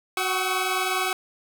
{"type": "tone cluster", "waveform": "20% pulse", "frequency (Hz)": [370.1, 760, 1115, 1284], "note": ["F#4", "F#5", "C#6", "E6"], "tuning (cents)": [0, 46, 10, -46], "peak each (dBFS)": -24, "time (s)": [0.17, 1.13], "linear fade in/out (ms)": 2, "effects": []}